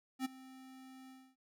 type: tone with ADSR envelope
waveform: square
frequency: 261.6 Hz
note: C4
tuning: in tune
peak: -33 dBFS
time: 0.19-1.36 s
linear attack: 61 ms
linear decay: 15 ms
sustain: -20 dB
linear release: 270 ms
effects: noise-tail reverb RT60 0.1 s tail -19 dB re dry